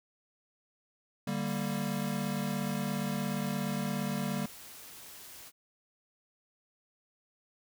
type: chord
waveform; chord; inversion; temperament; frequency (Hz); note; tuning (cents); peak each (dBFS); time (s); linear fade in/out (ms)
square; G minor; second; equal; 146.83 / 196 / 233.1; D3 / G3 / Bb3; 0 / 0 / 0; -38 / -35 / -37; 1.27-4.46; 5
type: noise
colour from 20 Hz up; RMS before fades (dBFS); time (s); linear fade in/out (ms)
white; -49; 1.44-5.52; 50
effects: none